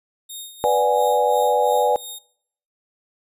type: tone with tremolo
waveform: 10% pulse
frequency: 3700 Hz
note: A#7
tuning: 14 cents flat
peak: -23 dBFS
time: 0.29-2.19 s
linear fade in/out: 10 ms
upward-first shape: sine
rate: 2.9 Hz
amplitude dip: 70%
type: chord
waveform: sine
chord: G# half-diminished seventh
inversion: first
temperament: equal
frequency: 493.9 / 587.3 / 740 / 830.6 Hz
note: B4 / D5 / F#5 / G#5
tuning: 0 / 0 / 0 / 0 cents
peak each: -19 / -21 / -24 / -19 dBFS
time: 0.64-1.96 s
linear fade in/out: 0 ms
effects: noise-tail reverb RT60 0.7 s tail -25 dB re dry + resampled to 32000 Hz